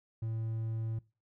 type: tone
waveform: triangle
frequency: 112.5 Hz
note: A2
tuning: 39 cents sharp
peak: -31 dBFS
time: 0.22-0.99 s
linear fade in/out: 5 ms
effects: noise-tail reverb RT60 0.3 s tail -21 dB re dry